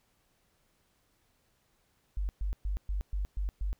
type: tone bursts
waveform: sine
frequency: 49 Hz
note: G1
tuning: in tune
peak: -29 dBFS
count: 7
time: 2.17-3.73 s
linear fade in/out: 0 ms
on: 120 ms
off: 120 ms
effects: pink hiss -72 dBFS RMS until 3.79 s